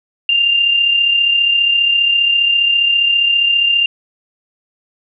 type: tone with amplitude modulation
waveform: sine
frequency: 2794 Hz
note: F7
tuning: in tune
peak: -8 dBFS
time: 0.29-3.86 s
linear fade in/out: 2 ms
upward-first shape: sine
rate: 34.9 Hz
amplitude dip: 45%
effects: none